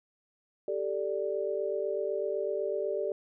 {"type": "chord", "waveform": "sine", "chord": "G suspended second", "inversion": "none", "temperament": "equal", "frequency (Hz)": [392, 440, 587.3], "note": ["G4", "A4", "D5"], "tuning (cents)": [0, 0, 0], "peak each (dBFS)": [-33, -34, -33], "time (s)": [0.68, 3.12], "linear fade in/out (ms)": 2, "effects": []}